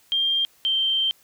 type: tone pair in turn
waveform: sine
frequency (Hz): 3191 / 3136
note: G7 / G7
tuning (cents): +30 / 0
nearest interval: unison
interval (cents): 30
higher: first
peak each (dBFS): -19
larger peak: neither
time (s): 0.12-0.45 / 0.65-1.11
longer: second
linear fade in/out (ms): 0
effects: white hiss -58 dBFS RMS until 1.23 s